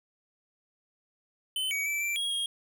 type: tone with pitch steps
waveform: square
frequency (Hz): 3048 / 2259 / 2321 / 2348 / 3296 / 3258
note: G7 / C#7 / D7 / D7 / G#7 / G#7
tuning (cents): -49 / +32 / -21 / -1 / -14 / -34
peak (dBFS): -29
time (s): 1.56-2.46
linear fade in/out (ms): 2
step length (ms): 150
effects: none